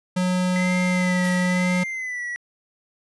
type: tone with pitch glide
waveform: square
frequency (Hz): 182.3 to 181.04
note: F#3 to F#3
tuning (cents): -25 to -37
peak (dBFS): -20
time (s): 0.16-1.84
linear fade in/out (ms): 10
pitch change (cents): -12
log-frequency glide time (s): 0.41-1.51
type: tone with vibrato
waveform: triangle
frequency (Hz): 2017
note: B6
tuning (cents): +36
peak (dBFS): -25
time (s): 0.56-2.36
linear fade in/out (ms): 0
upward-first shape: sine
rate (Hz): 1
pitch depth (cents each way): 72
type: noise with exponential decay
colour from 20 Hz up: white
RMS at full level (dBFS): -34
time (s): 1.24-1.93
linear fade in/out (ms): 2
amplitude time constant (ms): 150
effects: resampled to 24000 Hz